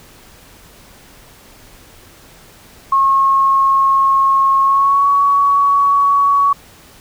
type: tone with pitch glide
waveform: sine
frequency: 1086 to 1123.6 Hz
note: C#6 to C#6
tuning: -36 to +23 cents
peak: -9 dBFS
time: 2.92-6.53 s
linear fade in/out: 5 ms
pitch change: +59 cents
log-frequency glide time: 4.61-5.08 s
effects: pink hiss -43 dBFS RMS until 7 s